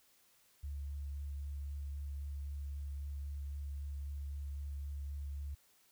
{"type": "tone with vibrato", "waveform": "sine", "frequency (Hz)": 71, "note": "C#2", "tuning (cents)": 42, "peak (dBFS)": -39, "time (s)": [0.63, 5.55], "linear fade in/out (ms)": 10, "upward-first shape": "triangle", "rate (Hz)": 3.8, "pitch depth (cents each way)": 16, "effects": ["white hiss -69 dBFS RMS until 5.91 s"]}